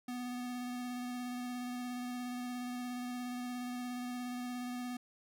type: tone with vibrato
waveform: square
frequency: 246.9 Hz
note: B3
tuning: in tune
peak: -39 dBFS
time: 0.08-4.97 s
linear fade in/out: 5 ms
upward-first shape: square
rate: 17 Hz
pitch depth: 11 cents each way
effects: none